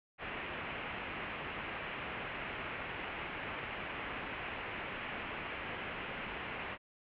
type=low-pass noise; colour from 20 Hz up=white; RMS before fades=-42 dBFS; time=0.18-6.78 s; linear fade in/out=50 ms; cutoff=2800 Hz; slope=48 dB/octave; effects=none